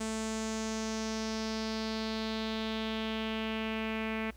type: tone with low-pass filter sweep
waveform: sawtooth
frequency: 220.6 Hz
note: A3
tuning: 5 cents sharp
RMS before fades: -35 dBFS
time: 0-4.31 s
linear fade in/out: 10 ms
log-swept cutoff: 8000 to 2300 Hz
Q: 3.3
effects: added 60 Hz sine -50 dBFS peak until 4.36 s + pink hiss -62 dBFS RMS until 4.36 s